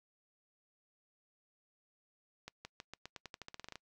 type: accelerating click train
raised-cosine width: 0.2 ms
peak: -28 dBFS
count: 16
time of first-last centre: 2.48-3.756 s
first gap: 170 ms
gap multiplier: 0.89
effects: noise-tail reverb RT60 0.1 s tail -25 dB re dry